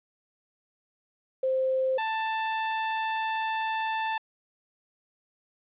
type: tone pair in turn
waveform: sine / sawtooth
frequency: 523.3 / 884.4 Hz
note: C5 / A5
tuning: 0 / +9 cents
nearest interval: major sixth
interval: 909 cents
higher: second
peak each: -23 dBFS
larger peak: neither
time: 1.43-1.98 / 1.98-4.18 s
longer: second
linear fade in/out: 5 ms
effects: resampled to 8000 Hz + 10-bit